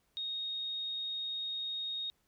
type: tone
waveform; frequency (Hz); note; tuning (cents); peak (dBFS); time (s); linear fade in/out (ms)
sine; 3729; A#7; 0; -35; 0.17-2.1; 0
effects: pink hiss -75 dBFS RMS until 2.27 s